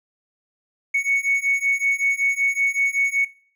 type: beating tone pair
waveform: triangle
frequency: 2217 / 2222.3 Hz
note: C#7 / C#7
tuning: 0 / +4 cents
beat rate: 5.3 Hz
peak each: -19 dBFS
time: 0.94-3.25 s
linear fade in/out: 10 ms
effects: noise-tail reverb RT60 0.5 s tail -21 dB re dry + tanh soft clip ceiling -12 dBFS